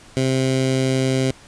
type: tone with notch filter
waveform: 15% pulse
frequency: 131.5 Hz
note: C3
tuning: 9 cents sharp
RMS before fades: -19 dBFS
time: 0.17-1.31 s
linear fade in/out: 0 ms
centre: 1200 Hz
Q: 1.3
effects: pink hiss -46 dBFS RMS until 1.47 s + resampled to 22050 Hz